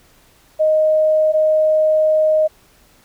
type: tone pair in turn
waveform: sine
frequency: 622.3 / 622.3 Hz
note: D#5 / D#5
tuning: 0 / 0 cents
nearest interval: unison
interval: 0 cents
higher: neither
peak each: -11 dBFS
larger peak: neither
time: 0.59-1.33 / 1.33-2.48 s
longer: second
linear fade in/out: 20 ms
effects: pink hiss -52 dBFS RMS until 3.04 s